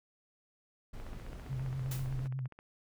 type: noise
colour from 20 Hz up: brown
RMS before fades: -44 dBFS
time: 0.93-2.28 s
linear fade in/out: 10 ms
type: click train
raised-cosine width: 0.5 ms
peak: -36 dBFS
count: 25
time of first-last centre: 1-2.589 s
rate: 15.1 Hz
type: tone with vibrato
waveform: sine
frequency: 130.81 Hz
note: C3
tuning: in tune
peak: -34 dBFS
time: 1.49-2.48 s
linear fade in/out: 20 ms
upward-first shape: sine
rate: 8.2 Hz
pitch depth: 54 cents each way
type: noise with exponential decay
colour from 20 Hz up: white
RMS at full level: -40 dBFS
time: 1.91-2.16 s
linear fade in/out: 5 ms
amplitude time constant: 54 ms
effects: none